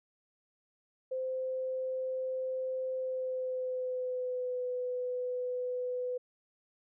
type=tone with pitch glide; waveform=sine; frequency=518 to 498.9 Hz; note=C5 to B4; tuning=-17 to +17 cents; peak=-32 dBFS; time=1.11-6.18 s; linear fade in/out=10 ms; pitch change=-66 cents; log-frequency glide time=2.95-4.65 s; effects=none